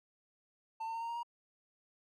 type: tone with pitch steps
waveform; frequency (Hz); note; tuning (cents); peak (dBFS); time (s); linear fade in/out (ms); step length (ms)
triangle; 895 / 904.9 / 914.9 / 925 / 935.2 / 945.5; A5 / A5 / A#5 / A#5 / A#5 / A#5; +29 / +48 / -33 / -14 / +5 / +24; -35; 0.8-1.232; 10; 72
effects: none

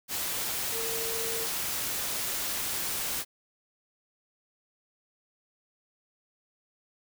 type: tone in noise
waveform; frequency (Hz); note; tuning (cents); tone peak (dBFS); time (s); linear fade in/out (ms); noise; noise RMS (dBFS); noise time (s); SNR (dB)
sine; 455.3; A#4; -41; -36; 0.71-1.48; 50; white; -32; 0.08-3.25; -7
effects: none

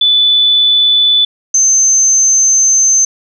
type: tone pair in turn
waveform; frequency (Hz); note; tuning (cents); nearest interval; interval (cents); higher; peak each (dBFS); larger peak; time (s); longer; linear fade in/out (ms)
sine; 3484 / 6240; A7 / G8; -18 / -9; minor seventh; 1009; second; -6; neither; 0.01-1.25 / 1.54-3.05; second; 5
effects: none

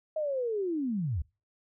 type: linear sweep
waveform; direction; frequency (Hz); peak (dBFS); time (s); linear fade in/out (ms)
sine; down; 636 to 64; -28; 0.16-1.22; 5
effects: noise-tail reverb RT60 0.3 s tail -25 dB re dry

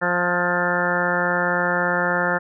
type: harmonic tone with a mistuned harmonic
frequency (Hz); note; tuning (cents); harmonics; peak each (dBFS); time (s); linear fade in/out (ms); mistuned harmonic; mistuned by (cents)
176.5; F3; +19; 1 / 2 / 3 / 4 / 5 / 6 / 7 / 8 / 9 / 10; -28 / -30 / -25 / -29 / -28 / -31 / -31 / -25 / -29 / -25; 0.01-2.39; 20; 7; +43
effects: none

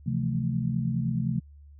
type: chord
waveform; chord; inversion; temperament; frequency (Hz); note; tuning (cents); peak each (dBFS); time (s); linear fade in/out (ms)
sine; F major seventh; second; equal; 130.81 / 164.81 / 174.61 / 220; C3 / E3 / F3 / A3; 0 / 0 / 0 / 0; -28 / -32 / -32 / -31; 0.06-1.4; 10
effects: added 72 Hz sine -47 dBFS peak until 1.79 s

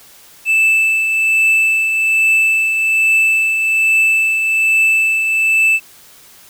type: tone with tremolo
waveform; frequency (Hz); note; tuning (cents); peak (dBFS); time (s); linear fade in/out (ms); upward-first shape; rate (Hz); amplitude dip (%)
triangle; 2637; E7; 0; -7; 0.45-5.8; 50; triangle; 1.2; 45
effects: white hiss -43 dBFS RMS until 6.49 s

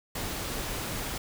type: noise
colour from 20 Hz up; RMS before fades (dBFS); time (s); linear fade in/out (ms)
pink; -34; 0.15-1.18; 5
effects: none

